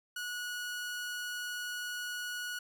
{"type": "tone", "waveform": "sawtooth", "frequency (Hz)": 1461, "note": "F#6", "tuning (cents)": -22, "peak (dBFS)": -33, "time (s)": [0.16, 2.59], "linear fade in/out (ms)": 5, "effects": []}